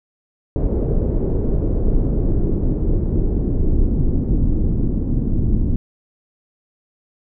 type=noise with low-pass filter sweep; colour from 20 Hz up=brown; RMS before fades=-17 dBFS; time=0.56-5.76 s; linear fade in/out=0 ms; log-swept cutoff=460 to 260 Hz; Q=1.9; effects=none